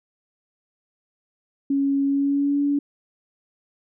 sine tone with pitch glide, 277.2 to 285.5 Hz, C#4 to D4, 0 to -49 cents, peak -18 dBFS, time 1.7-2.79 s, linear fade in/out 5 ms, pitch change +51 cents, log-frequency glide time 2.05-2.61 s, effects none

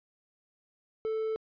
triangle tone, 440 Hz, A4, in tune, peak -27 dBFS, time 1.05-1.36 s, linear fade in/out 0 ms, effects resampled to 11025 Hz

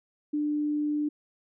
sine tone, 297.3 Hz, D4, 21 cents sharp, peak -25 dBFS, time 0.33-1.09 s, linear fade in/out 10 ms, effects none

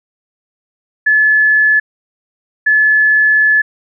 sine tone pair in turn, 1722 / 1722 Hz, A6 / A6, -38 / -38 cents, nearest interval unison, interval 0 cents, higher neither, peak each -7 dBFS, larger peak neither, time 1.06-1.8 / 2.66-3.62 s, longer second, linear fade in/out 10 ms, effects none

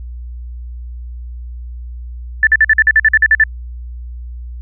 sine tone bursts, 1760 Hz, A6, in tune, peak -5 dBFS, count 12, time 2.43-3.438 s, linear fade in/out 2 ms, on 40 ms, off 48 ms, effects added 60 Hz sine -25 dBFS peak until 4.61 s

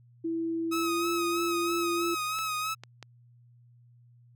sine tone with pitch glide, 329.6 to 342.6 Hz, E4 to F4, 0 to -33 cents, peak -28 dBFS, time 0.24-2.15 s, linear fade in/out 10 ms, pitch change +67 cents, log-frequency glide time 0.69-1.05 s
sawtooth tone with vibrato, 1270 Hz, D#6, 35 cents sharp, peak -26 dBFS, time 0.71-2.75 s, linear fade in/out 20 ms, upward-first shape sine, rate 3.1 Hz, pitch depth 44 cents each way
clicks, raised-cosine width 0.2 ms, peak -25 dBFS, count 3, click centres 2.388 / 2.836 / 3.027 s
effects added 120 Hz sine -55 dBFS peak until 4.35 s

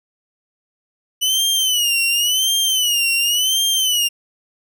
sawtooth tone with vibrato, 2960 Hz, F#7, in tune, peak -12 dBFS, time 1.21-4.09 s, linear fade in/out 20 ms, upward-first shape sine, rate 0.92 Hz, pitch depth 130 cents each way, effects none

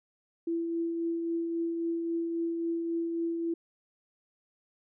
sine tone with tremolo, 334.5 Hz, E4, 25 cents sharp, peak -27 dBFS, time 0.47-3.54 s, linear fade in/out 5 ms, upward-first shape triangle, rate 3.7 Hz, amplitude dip 35%, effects none

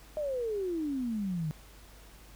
sine exponential sweep, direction down, 622.3 to 149.1 Hz, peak -30 dBFS, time 0.17-1.51 s, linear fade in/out 0 ms, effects added 50 Hz sine -53 dBFS peak until 2.35 s + pink hiss -56 dBFS RMS until 2.35 s

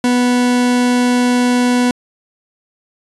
40% pulse tone, 246.3 Hz, B3, 5 cents flat, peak -10 dBFS, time 0.04-1.91 s, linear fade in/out 2 ms, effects resampled to 24000 Hz

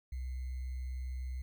sine tone with sample-and-hold, 63.7 Hz, C2, 46 cents flat, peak -36 dBFS, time 0.12-1.42 s, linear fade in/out 5 ms, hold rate 2100 Hz, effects none

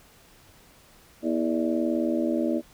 harmonic tone with a mistuned harmonic, 80.7 Hz, E2, 36 cents flat, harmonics 3 / 4 / 5 / 6 / 7 / 8, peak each -27 / -26 / -35 / -40 / -30 / -37 dBFS, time 1.22-2.62 s, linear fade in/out 50 ms, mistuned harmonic 7, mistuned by +66 cents, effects pink hiss -55 dBFS RMS until 2.73 s

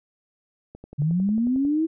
click train, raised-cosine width 2 ms, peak -27 dBFS, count 11, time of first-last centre 0.75-1.651 s, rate 11.1 Hz
sine linear sweep, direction up, 138.59 to 329.6 Hz, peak -19 dBFS, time 0.98-1.87 s, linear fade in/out 20 ms
effects none

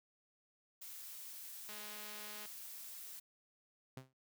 blue noise, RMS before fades -50 dBFS, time 0.81-3.2 s, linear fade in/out 10 ms
click train, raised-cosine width 0.2 ms, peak -34 dBFS, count 162, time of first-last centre 1.69-2.457 s, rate 210 Hz
sawtooth tone with exponential decay, 130.81 Hz, C3, in tune, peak -40 dBFS, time 3.97-4.13 s, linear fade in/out 0 ms, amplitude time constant 33 ms
effects high-pass 80 Hz 12 dB/octave

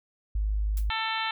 sine tone, 51.91 Hz, G#1, in tune, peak -24 dBFS, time 0.35-0.9 s, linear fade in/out 5 ms
blue noise with exponential decay, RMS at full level -38 dBFS, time 0.77-0.89 s, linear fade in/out 2 ms, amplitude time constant 25 ms
harmonic tone, 444.6 Hz, A4, 18 cents sharp, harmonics 2 / 3 / 4 / 5 / 6 / 7 / 8 / 9, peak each -32 / -34 / -35 / -36 / -37 / -37 / -38 / -39 dBFS, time 0.9-1.31 s, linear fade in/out 2 ms
effects none

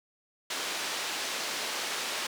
white band-pass noise, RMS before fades -34 dBFS, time 0.5-2.27 s, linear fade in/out 5 ms, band 320 to 5100 Hz, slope 12 dB/octave, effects none

